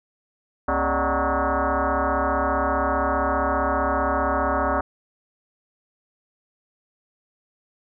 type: tone with frequency modulation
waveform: sine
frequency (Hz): 271.1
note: C#4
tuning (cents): -38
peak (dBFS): -19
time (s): 0.68-4.81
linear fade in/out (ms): 5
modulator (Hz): 169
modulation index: 6.9
effects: none